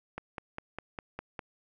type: click train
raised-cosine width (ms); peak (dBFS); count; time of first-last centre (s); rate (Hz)
0.5; -22; 7; 0.18-1.392; 4.95
effects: none